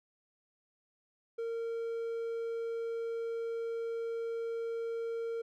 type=tone; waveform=triangle; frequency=460 Hz; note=A#4; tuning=23 cents flat; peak=-32 dBFS; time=1.38-5.42 s; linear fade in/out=10 ms; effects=none